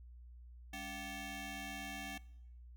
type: ring-modulated tone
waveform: 15% pulse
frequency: 484 Hz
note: B4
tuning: 35 cents flat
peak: -34 dBFS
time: 0.73-2.18 s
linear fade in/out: 5 ms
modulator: 1250 Hz
effects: noise-tail reverb RT60 0.8 s tail -21 dB re dry + added 60 Hz sine -52 dBFS peak until 2.76 s